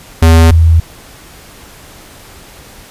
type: tone pair in turn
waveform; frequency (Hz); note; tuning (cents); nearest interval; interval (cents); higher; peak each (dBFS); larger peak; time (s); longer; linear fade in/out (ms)
square / sine; 81.9 / 81.9; E2 / E2; -11 / -11; unison; 0; neither; -3; neither; 0.22-0.51 / 0.51-0.8; neither; 5
effects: pink hiss -36 dBFS RMS until 2.9 s + resampled to 32000 Hz